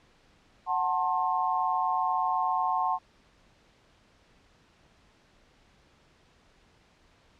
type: chord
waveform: sine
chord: F# diminished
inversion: none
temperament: just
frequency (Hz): 740 / 888 / 1065.6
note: F#5 / A5 / C6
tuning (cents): 0 / +16 / +31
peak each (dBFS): -29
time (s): 0.66-2.99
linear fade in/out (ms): 50
effects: pink hiss -62 dBFS RMS until 7.39 s + low-pass 5000 Hz 12 dB/octave